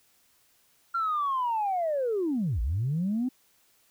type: linear two-way sweep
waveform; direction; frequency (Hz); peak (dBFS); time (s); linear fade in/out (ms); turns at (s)
sine; down then up; 1383 to 50.7 to 262.8; -24; 0.94-3.29; 10; 2.61
effects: tanh soft clip ceiling -21 dBFS + white hiss -65 dBFS RMS until 3.9 s